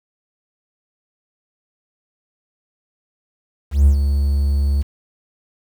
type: tone with ADSR envelope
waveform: triangle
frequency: 70.5 Hz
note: C#2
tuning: 30 cents sharp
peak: -4 dBFS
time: 3.71-4.83 s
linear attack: 150 ms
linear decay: 92 ms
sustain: -8 dB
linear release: 17 ms
effects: tanh soft clip ceiling -1 dBFS + 7-bit